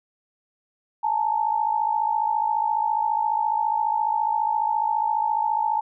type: tone pair together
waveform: sine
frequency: 852 / 906.6 Hz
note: G#5 / A#5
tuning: +44 / -48 cents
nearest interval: minor second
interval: 108 cents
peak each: -23 dBFS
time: 1.03-5.81 s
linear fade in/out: 10 ms
effects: none